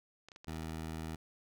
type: clicks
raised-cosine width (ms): 0.2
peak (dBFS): -34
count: 9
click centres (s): 0.286 / 0.318 / 0.361 / 0.445 / 0.494 / 0.531 / 0.564 / 0.629 / 0.695
type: tone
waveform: 15% pulse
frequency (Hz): 80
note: D#2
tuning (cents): +49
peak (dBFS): -33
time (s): 0.47-1.16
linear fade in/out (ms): 10
effects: none